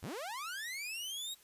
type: linear sweep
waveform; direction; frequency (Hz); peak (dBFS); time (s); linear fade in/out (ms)
sawtooth; up; 43 to 3843; -36; 0.02-1.35; 20
effects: white hiss -63 dBFS RMS until 1.43 s + resampled to 32000 Hz